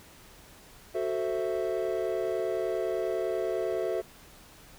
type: chord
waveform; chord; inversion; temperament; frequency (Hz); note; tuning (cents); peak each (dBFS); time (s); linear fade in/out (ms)
triangle; F# half-diminished seventh; none; equal; 370 / 440 / 523.3 / 659.3; F#4 / A4 / C5 / E5; 0 / 0 / 0 / 0; -30 / -31 / -34 / -31; 0.94-4.02; 20
effects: pink hiss -53 dBFS RMS until 4.78 s